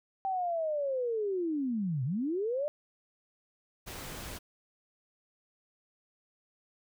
sine linear two-way sweep, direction down then up, 781 to 119.7 to 607 Hz, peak -29 dBFS, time 0.25-2.68 s, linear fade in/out 0 ms, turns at 2.04 s
pink noise, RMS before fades -42 dBFS, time 3.86-4.39 s, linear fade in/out 20 ms
effects none

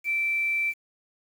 sine tone with quantisation, 2335 Hz, D7, 11 cents flat, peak -23 dBFS, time 0.04-0.74 s, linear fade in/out 50 ms, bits 8, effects none

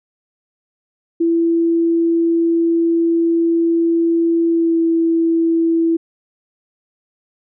sine tone with pitch glide, 334.1 to 330.5 Hz, E4 to E4, +23 to +5 cents, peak -12 dBFS, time 1.2-5.97 s, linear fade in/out 10 ms, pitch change -18 cents, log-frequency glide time 4.48-4.78 s, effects none

